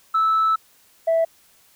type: tone pair in turn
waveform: sine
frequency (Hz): 1311 / 657.4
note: E6 / E5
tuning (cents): -10 / -5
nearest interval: octave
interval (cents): 1195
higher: first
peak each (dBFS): -14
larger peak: neither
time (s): 0.14-0.56 / 1.07-1.25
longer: first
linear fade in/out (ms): 10
effects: tanh soft clip ceiling -13 dBFS + white hiss -56 dBFS RMS until 1.75 s